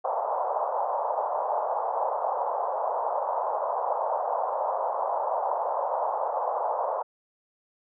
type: band-pass noise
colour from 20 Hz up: white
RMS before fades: -28 dBFS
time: 0.04-7.03 s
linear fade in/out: 10 ms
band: 530 to 1000 Hz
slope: 48 dB/octave
effects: none